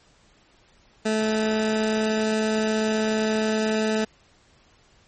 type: tone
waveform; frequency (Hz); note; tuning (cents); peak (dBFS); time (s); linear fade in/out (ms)
20% pulse; 217.6; A3; -19; -16; 1.05-4.05; 10
effects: pink hiss -58 dBFS RMS until 5.07 s + MP3 32 kbps